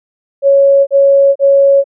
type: tone bursts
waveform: sine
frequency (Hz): 554.4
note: C#5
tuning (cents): 0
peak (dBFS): -4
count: 3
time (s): 0.42-1.842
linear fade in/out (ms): 50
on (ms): 450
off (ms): 36
effects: none